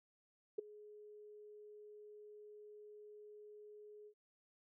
sine tone with ADSR envelope, 420 Hz, G#4, 19 cents sharp, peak -33 dBFS, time 0.58-4.14 s, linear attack 9 ms, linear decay 10 ms, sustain -21 dB, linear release 72 ms, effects none

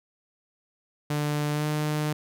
sawtooth tone with pitch glide, 148.3 to 151.24 Hz, D3 to D#3, +17 to -49 cents, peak -21 dBFS, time 1.1-2.13 s, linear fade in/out 5 ms, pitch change +34 cents, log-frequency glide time 1.52-1.65 s, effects none

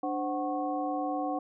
sine tone cluster, 295.3 / 520 / 744 / 1095 Hz, D4 / C5 / F#5 / C#6, +10 / -11 / +9 / -22 cents, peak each -33 / -37 / -32 / -40 dBFS, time 0.03-1.39 s, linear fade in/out 5 ms, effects none

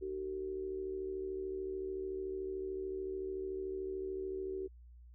sine tone with amplitude modulation, 379.8 Hz, F#4, 45 cents sharp, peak -34 dBFS, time 0.01-4.68 s, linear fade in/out 20 ms, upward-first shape sine, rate 73.6 Hz, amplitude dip 65%, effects added 60 Hz sine -53 dBFS peak until 5.14 s

